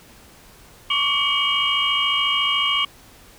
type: tone cluster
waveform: sine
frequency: 1102 / 1156 / 2263 / 2873 / 3180 Hz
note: C#6 / D6 / C#7 / F7 / G7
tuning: -11 / -28 / +35 / +48 / +24 cents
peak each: -27 / -26 / -24 / -21 / -23 dBFS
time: 0.9-2.85 s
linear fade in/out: 5 ms
effects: tanh soft clip ceiling -8 dBFS + pink hiss -48 dBFS RMS until 3.38 s